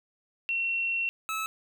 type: tone pair in turn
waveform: sine / 25% pulse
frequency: 2722 / 1299.9 Hz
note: F7 / E6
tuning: -45 / -25 cents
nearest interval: octave + minor second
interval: 1280 cents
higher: first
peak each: -26 dBFS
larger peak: neither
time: 0.49-1.09 / 1.29-1.46 s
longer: first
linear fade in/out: 0 ms
effects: none